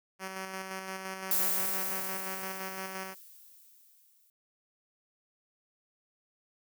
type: tone with tremolo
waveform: 5% pulse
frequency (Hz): 190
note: F#3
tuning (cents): +46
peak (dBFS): -25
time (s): 0.19-3.15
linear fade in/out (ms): 50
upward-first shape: square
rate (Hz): 5.8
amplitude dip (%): 35
type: noise with exponential decay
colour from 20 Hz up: violet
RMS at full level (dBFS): -27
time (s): 1.31-4.3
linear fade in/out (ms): 2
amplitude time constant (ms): 650
effects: none

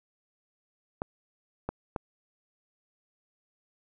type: clicks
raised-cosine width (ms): 1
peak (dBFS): -17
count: 3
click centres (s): 1.019 / 1.69 / 1.962
effects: none

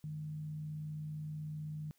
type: tone with frequency modulation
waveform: sine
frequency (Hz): 152.6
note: D#3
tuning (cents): -33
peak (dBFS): -39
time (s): 0.04-1.91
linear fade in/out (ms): 0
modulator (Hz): 58.9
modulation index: 0.21
effects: white hiss -74 dBFS RMS until 1.98 s

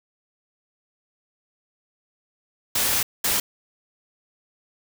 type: noise bursts at uneven times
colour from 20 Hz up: white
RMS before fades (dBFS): -22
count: 2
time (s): 2.75-3.03 / 3.24-3.4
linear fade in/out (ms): 5
effects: none

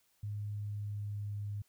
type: tone with pitch glide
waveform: sine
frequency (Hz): 103.8 to 102.67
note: G#2 to G#2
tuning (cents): 0 to -19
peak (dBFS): -36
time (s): 0.23-1.62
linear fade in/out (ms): 5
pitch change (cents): -19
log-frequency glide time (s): 0.43-1.4
effects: white hiss -73 dBFS RMS until 1.68 s

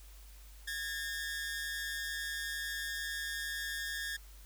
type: tone pair together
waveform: sawtooth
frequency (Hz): 1650 / 1801.1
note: G#6 / A6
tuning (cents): -12 / +40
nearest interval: major second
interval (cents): 152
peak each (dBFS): -36 / -36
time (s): 0.67-4.17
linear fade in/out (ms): 10
effects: added 50 Hz sine -51 dBFS peak until 4.45 s + white hiss -60 dBFS RMS until 4.45 s

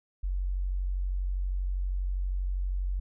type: tone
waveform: sine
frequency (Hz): 46.25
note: F#1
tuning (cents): 0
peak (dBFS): -27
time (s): 0.23-3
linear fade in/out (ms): 10
effects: none

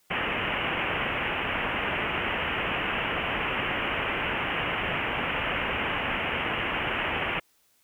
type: low-pass noise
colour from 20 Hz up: white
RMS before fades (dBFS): -29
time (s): 0.1-7.4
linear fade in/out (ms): 10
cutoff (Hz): 3000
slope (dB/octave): 96
effects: white hiss -66 dBFS RMS until 7.83 s

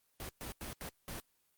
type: noise bursts at uneven times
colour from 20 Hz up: pink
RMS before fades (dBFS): -43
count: 5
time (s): 0.2-0.29 / 0.41-0.52 / 0.61-0.73 / 0.81-0.89 / 1.08-1.2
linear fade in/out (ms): 0
effects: white hiss -75 dBFS RMS until 1.57 s + Opus 24 kbps

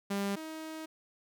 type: tone pair in turn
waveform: sawtooth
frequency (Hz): 199.4 / 316.5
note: G3 / D#4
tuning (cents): +30 / +30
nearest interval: minor sixth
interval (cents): 800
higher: second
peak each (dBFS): -27 / -36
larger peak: first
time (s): 0.1-0.36 / 0.36-0.86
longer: second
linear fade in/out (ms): 10
effects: none

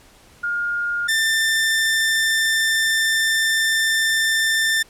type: tone pair in turn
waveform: sine / sawtooth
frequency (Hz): 1418 / 1786.6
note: F6 / A6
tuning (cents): +26 / +26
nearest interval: major third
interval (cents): 400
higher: second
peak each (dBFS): -20 / -13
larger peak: second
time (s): 0.43-1.08 / 1.08-4.83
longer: second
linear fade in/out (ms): 10
effects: pink hiss -50 dBFS RMS until 4.89 s + low-pass 12000 Hz 12 dB/octave

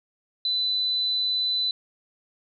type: tone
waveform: sine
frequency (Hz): 4001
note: B7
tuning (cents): +22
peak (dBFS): -22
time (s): 0.45-1.71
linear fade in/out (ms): 2
effects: none

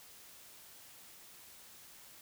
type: silence
effects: white hiss -56 dBFS RMS until 2.21 s

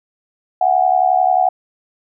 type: tone with amplitude modulation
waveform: sine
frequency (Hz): 739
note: F#5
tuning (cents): -2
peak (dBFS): -7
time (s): 0.61-1.49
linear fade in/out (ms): 5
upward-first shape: sine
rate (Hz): 71.3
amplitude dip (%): 85
effects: none

